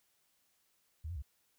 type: tone with pitch steps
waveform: sine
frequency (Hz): 78.5 / 88 / 68.7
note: D#2 / F2 / C#2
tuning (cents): +16 / +14 / -15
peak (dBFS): -38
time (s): 1.04-1.223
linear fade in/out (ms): 10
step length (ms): 61
effects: white hiss -75 dBFS RMS until 1.58 s